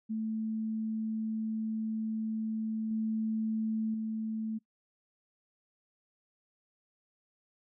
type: tone with level steps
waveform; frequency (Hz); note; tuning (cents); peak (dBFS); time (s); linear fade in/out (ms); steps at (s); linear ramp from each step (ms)
sine; 220; A3; 0; -31 / -29 / -32; 0.09-4.59; 20; 2.91 / 3.94; 2
effects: noise-tail reverb RT60 0.1 s tail -22 dB re dry